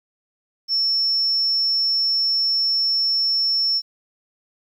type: tone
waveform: sine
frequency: 5400 Hz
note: E8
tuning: 41 cents sharp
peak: -16 dBFS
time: 0.68-3.82 s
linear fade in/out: 50 ms
effects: tanh soft clip ceiling -13 dBFS + 9-bit